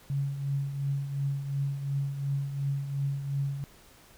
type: tone with tremolo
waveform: sine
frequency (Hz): 139.3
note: C#3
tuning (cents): +9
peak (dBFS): -25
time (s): 0.1-3.64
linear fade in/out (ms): 0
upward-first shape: triangle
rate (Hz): 2.8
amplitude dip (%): 65
effects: pink hiss -56 dBFS RMS until 4.17 s